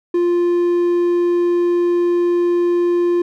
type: tone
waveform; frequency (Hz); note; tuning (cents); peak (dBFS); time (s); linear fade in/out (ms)
triangle; 349.1; F4; -1; -11; 0.14-3.22; 5
effects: none